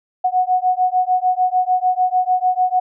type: beating tone pair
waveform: sine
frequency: 732 / 738.7 Hz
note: F#5 / F#5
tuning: -19 / -3 cents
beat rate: 6.7 Hz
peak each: -17 dBFS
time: 0.24-2.8 s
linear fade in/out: 10 ms
effects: none